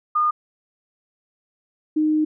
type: tone pair in turn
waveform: sine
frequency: 1219 / 308 Hz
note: D#6 / D#4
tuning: -36 / -17 cents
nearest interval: 2 octaves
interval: 2381 cents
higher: first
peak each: -16 dBFS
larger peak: neither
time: 0.15-0.31 / 1.96-2.25 s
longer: second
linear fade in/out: 10 ms
effects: none